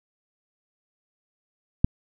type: click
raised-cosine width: 5 ms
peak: -4 dBFS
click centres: 1.845 s
effects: none